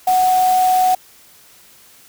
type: tone in noise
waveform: sine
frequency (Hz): 740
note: F#5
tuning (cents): 0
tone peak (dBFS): -11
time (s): 0.07-0.95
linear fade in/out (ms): 5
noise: white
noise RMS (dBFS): -28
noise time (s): 0.07-0.95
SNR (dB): +14
effects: white hiss -47 dBFS RMS until 2.08 s